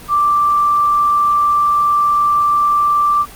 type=tone; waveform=sine; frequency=1174.7 Hz; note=D6; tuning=in tune; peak=-10 dBFS; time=0.08-3.26 s; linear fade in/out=50 ms; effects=pink hiss -36 dBFS RMS until 3.35 s + Opus 32 kbps